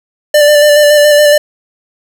square tone with vibrato, 591 Hz, D5, 11 cents sharp, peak -4 dBFS, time 0.34-1.38 s, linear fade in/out 5 ms, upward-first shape square, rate 7.1 Hz, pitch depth 18 cents each way, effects 7-bit

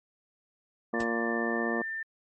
harmonic tone, 116.2 Hz, A#2, 5 cents flat, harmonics 2 / 3 / 4 / 5 / 6 / 7 / 8 / 9 / 10, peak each -32 / -34 / -35 / -38 / -37 / -47 / -44 / -44 / -41 dBFS, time 0.93-1.82 s, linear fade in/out 5 ms
sine tone with pitch glide, 1779 to 1791.4 Hz, A6 to A6, +19 to +31 cents, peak -32 dBFS, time 0.94-2.03 s, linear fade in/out 5 ms, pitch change +12 cents, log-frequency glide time 1.35-1.9 s
pink noise with exponential decay, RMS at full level -33 dBFS, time 1-1.08 s, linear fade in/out 5 ms, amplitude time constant 16 ms
effects MP3 32 kbps

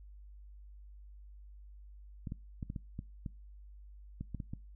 clicks, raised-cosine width 5 ms, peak -27 dBFS, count 11, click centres 2.272 / 2.321 / 2.628 / 2.701 / 2.762 / 2.991 / 3.262 / 4.21 / 4.347 / 4.402 / 4.535 s, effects noise-tail reverb RT60 0.3 s tail -23 dB re dry + added 50 Hz sine -50 dBFS peak until 4.75 s

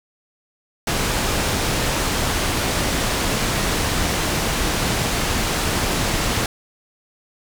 pink low-pass noise, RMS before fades -21 dBFS, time 0.87-6.46 s, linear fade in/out 2 ms, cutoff 10000 Hz, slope 12 dB/octave, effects none

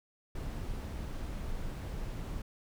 brown noise, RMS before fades -38 dBFS, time 0.35-2.42 s, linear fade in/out 5 ms, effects none

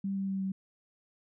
sine tone with pitch steps, 196 / 194.53 / 193.08 / 191.63 Hz, G3 / G3 / G3 / G3, 0 / -13 / -26 / -39 cents, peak -30 dBFS, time 0.04-0.52 s, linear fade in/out 5 ms, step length 120 ms, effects none

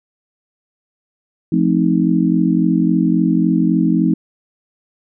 sine chord, F dominant seventh, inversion none, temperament just, 174.61 / 218.3 / 261.9 / 314.3 Hz, F3 / A3 / C4 / Eb4, 0 / -13 / +2 / +18 cents, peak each -16 / -18 / -18 / -17 dBFS, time 1.52-4.14 s, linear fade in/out 5 ms, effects none

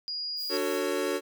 sine tone, 4871 Hz, D#8, 38 cents flat, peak -31 dBFS, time 0.08-0.57 s, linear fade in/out 0 ms
violet noise, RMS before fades -44 dBFS, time 0.36-0.81 s, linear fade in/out 50 ms
square chord, D major seventh, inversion none, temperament equal with one note detuned, 293.7 / 370 / 451.1 / 554.4 Hz, D4 / F#4 / A4 / C#5, 0 / 0 / +43 / 0 cents, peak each -35 / -32 / -33 / -34 dBFS, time 0.49-1.21 s, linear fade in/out 50 ms
effects none

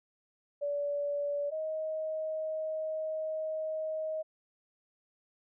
sine tone pair in turn, 576 / 628.7 Hz, D5 / D#5, -34 / +18 cents, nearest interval major second, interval 152 cents, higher second, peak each -30 / -32 dBFS, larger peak first, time 0.61-1.51 / 1.51-4.23 s, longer second, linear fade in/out 20 ms, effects none

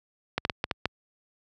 clicks, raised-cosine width 0.3 ms, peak -9 dBFS, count 6, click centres 0.38 / 0.451 / 0.498 / 0.641 / 0.712 / 0.856 s, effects high-pass 60 Hz 12 dB/octave

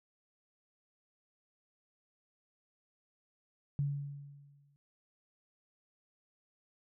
sine tone with exponential decay, 142.2 Hz, C#3, 45 cents sharp, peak -28 dBFS, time 3.79-4.76 s, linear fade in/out 0 ms, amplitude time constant 210 ms, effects none

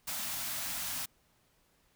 white band-stop noise, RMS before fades -37 dBFS, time 0.07-1.06 s, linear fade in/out 10 ms, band 310 to 570 Hz, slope 96 dB/octave, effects pink hiss -70 dBFS RMS until 1.95 s

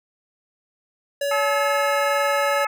square tone, 566 Hz, C#5, 36 cents sharp, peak -22 dBFS, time 1.21-2.65 s, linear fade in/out 5 ms
harmonic tone, 430 Hz, A4, 40 cents flat, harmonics 2 / 3 / 4 / 5 / 6, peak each -26 / -24 / -30 / -29 / -36 dBFS, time 1.31-2.67 s, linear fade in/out 5 ms
effects none

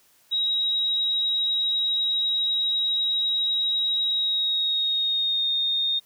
sine tone with pitch glide, 3822 to 3681 Hz, A#7 to A#7, +43 to -23 cents, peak -21 dBFS, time 0.31-6 s, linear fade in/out 20 ms, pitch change -66 cents, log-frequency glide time 4.08-5.48 s, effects white hiss -60 dBFS RMS until 6.05 s

